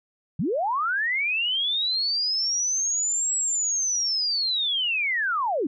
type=linear two-way sweep; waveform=sine; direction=up then down; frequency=126.1 to 7780 to 248.3 Hz; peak=-22 dBFS; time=0.39-5.67 s; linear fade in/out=5 ms; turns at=3.36 s; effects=none